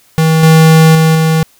square tone with level steps, 160 Hz, D#3, 49 cents sharp, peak -7 / -3 / -6 / -8 dBFS, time 0.18-1.43 s, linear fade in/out 0 ms, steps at 0.43 / 0.95 / 1.15 s, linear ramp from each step 2 ms, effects white hiss -48 dBFS RMS until 1.59 s

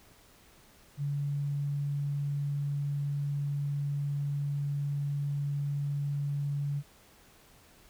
sine tone, 142.9 Hz, D3, 47 cents flat, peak -29 dBFS, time 0.97-6.83 s, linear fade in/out 50 ms, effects pink hiss -59 dBFS RMS until 7.89 s

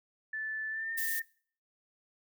sine tone with pitch glide, 1751 to 1815.9 Hz, A6 to A#6, -9 to -46 cents, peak -34 dBFS, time 0.33-1.22 s, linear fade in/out 5 ms, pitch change +63 cents, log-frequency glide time 0.7-0.92 s
violet noise, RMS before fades -35 dBFS, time 0.97-1.2 s, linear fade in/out 10 ms
effects noise-tail reverb RT60 0.5 s tail -23 dB re dry

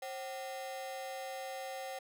45% pulse ring-modulated tone, 649 Hz, E5, 27 cents flat, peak -37 dBFS, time 0.02-1.99 s, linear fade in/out 5 ms, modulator 113 Hz, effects none

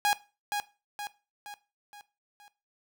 sawtooth tone with echo, 824 Hz, G#5, 14 cents flat, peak -19 dBFS, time 0.05-0.13 s, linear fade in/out 0 ms, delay 470 ms, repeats 5, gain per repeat -6 dB, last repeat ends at 2.48 s, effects noise-tail reverb RT60 0.3 s tail -17 dB re dry

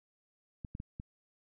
clicks, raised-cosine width 5 ms, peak -29 dBFS, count 4, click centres 0.648 / 0.751 / 0.801 / 0.999 s, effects none

